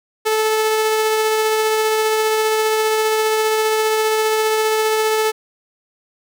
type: tone with tremolo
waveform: sawtooth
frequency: 435.9 Hz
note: A4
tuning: 16 cents flat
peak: -10 dBFS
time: 0.25-5.32 s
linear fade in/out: 20 ms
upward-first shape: triangle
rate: 15 Hz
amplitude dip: 25%
effects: none